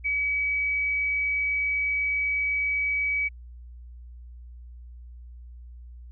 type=tone; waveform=sine; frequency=2277 Hz; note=C#7; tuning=46 cents sharp; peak=-23 dBFS; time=0.04-3.29 s; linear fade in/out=20 ms; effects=added 60 Hz sine -41 dBFS peak until 6.11 s